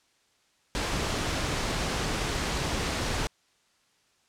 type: noise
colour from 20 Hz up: pink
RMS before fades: -29 dBFS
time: 0.75-3.27 s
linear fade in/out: 0 ms
effects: white hiss -67 dBFS RMS until 4.28 s + low-pass 7000 Hz 12 dB/octave